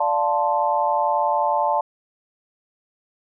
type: chord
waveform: sine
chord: D minor seventh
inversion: none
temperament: equal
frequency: 587.3 / 698.5 / 880 / 1046.5 Hz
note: D5 / F5 / A5 / C6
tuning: 0 / 0 / 0 / 0 cents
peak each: -24 / -25 / -20 / -26 dBFS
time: 0-1.81 s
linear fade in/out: 5 ms
effects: none